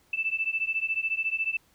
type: beating tone pair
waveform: sine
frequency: 2637 / 2651 Hz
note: E7 / E7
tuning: 0 / +9 cents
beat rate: 14 Hz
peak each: -29 dBFS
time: 0.13-1.57 s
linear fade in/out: 5 ms
effects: pink hiss -64 dBFS RMS until 1.74 s